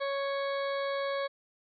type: harmonic tone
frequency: 554.4 Hz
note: C#5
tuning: in tune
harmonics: 1 / 2 / 3 / 4 / 6 / 7 / 8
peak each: -31 / -37 / -41 / -43 / -47 / -48 / -49 dBFS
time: 0-1.28 s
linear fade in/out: 20 ms
effects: none